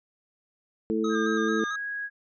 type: harmonic tone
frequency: 110 Hz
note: A2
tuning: in tune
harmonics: 2 / 3 / 4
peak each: -28 / -28 / -28 dBFS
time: 0.9-1.64 s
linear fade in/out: 0 ms
type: tone with vibrato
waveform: square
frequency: 1244.5 Hz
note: D#6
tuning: in tune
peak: -33 dBFS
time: 1.04-1.76 s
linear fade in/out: 5 ms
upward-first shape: square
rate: 4.5 Hz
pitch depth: 36 cents each way
type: tone with pitch glide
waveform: sine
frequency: 1600 to 1654.5 Hz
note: G6 to G#6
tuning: +35 to -7 cents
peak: -30 dBFS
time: 1.09-2.1 s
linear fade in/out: 50 ms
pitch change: +58 cents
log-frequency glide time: 1.31-1.86 s
effects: resampled to 16000 Hz